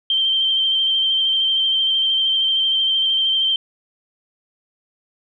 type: tone with vibrato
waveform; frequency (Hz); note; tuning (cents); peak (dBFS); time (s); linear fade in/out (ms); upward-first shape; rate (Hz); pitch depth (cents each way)
sine; 3136; G7; 0; -15; 0.1-3.56; 2; square; 13; 16
effects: none

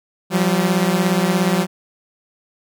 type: beating tone pair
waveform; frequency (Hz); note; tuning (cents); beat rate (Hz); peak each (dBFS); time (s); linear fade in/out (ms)
sawtooth; 174.61 / 191.61; F3 / G3; 0 / -39; 17; -14; 0.3-1.67; 50
effects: none

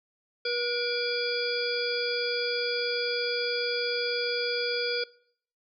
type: harmonic tone with a mistuned harmonic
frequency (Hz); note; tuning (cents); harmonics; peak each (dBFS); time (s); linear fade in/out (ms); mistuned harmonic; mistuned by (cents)
481.9; B4; -43; 1 / 3 / 5 / 7 / 9 / 10; -30 / -35 / -36 / -38 / -41 / -32; 0.45-5.04; 5; 5; -42
effects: noise-tail reverb RT60 0.6 s tail -22 dB re dry

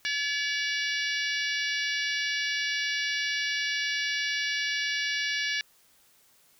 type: harmonic tone with a mistuned harmonic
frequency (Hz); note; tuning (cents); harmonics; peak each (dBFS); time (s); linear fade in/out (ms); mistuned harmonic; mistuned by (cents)
571; D5; -49; 3 / 4 / 5 / 6 / 7 / 8 / 9 / 10; -31 / -33 / -35 / -37 / -38 / -39 / -40 / -41; 0.05-5.61; 0; 6; +20
effects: white hiss -62 dBFS RMS until 6.59 s

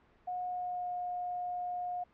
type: tone with pitch glide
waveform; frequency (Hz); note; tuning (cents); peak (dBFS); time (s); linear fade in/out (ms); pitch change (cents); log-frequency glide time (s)
sine; 724 to 716.1; F#5 to F5; -38 to +43; -34; 0.27-2.04; 10; -19; 0.47-0.92
effects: pink hiss -65 dBFS RMS until 2.13 s + low-pass 2000 Hz 12 dB/octave

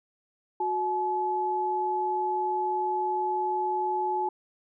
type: tone pair together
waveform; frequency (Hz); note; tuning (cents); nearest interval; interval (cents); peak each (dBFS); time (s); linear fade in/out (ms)
sine; 366.4 / 857; F#4 / A5; -17 / -46; octave + minor third; 1471; -31 / -26; 0.6-4.29; 5
effects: none

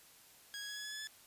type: tone with pitch steps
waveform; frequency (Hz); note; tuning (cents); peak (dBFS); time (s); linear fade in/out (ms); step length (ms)
15% pulse; 1650 / 1662.4 / 1675 / 1687.6 / 1700.3 / 1713.1 / 1726; G#6 / G#6 / G#6 / G#6 / G#6 / A6 / A6; -12 / +1 / +14 / +27 / +40 / -47 / -34; -36; 0.54-1.072; 0; 76
effects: white hiss -61 dBFS RMS until 1.26 s + resampled to 32000 Hz

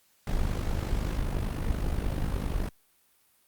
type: noise with amplitude modulation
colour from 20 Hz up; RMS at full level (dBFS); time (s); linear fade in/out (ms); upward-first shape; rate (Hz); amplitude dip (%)
brown; -26; 0.27-2.69; 2; sine; 50.3; 65
effects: white hiss -66 dBFS RMS until 3.47 s + Opus 48 kbps

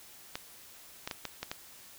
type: clicks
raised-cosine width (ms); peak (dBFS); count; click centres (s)
0.2; -18; 6; 0.355 / 1.075 / 1.112 / 1.253 / 1.43 / 1.515
effects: white hiss -53 dBFS RMS until 1.98 s

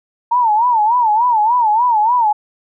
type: tone with vibrato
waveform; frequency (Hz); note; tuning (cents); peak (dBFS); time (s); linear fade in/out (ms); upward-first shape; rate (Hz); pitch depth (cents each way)
sine; 913; A#5; -36; -10; 0.31-2.33; 10; sine; 3.4; 150
effects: none

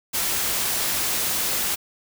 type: noise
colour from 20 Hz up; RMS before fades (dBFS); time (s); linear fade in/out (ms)
white; -24; 0.13-1.76; 20
effects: none

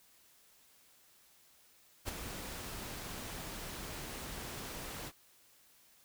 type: noise with ADSR envelope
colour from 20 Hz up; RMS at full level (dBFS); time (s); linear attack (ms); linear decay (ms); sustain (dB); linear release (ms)
pink; -37; 2.05-5.12; 37; 11; -7; 48
effects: white hiss -65 dBFS RMS until 6.04 s

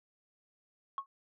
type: tone with exponential decay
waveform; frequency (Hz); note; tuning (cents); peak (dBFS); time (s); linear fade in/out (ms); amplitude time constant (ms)
sine; 1096; C#6; -20; -28; 0.98-1.06; 1; 17
effects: tanh soft clip ceiling -29 dBFS

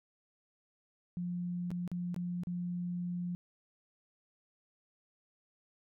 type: tone with dropouts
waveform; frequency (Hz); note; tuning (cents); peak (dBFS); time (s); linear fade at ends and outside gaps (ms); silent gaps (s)
sine; 176.4; F3; +18; -34; 1.17-3.35; 0; 1.705-1.715 / 1.877-1.916 / 2.144-2.163 / 2.435-2.471
effects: none

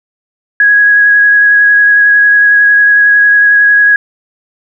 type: tone with vibrato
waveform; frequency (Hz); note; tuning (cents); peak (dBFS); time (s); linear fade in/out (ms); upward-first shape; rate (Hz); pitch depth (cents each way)
sine; 1661.2; G#6; 0; -3; 0.6-3.96; 2; sine; 11; 12
effects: none

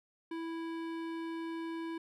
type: tone with hard clipping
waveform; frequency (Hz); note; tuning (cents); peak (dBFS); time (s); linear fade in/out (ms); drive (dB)
sine; 329.6; E4; 0; -39; 0.31-1.98; 5; 16
effects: none

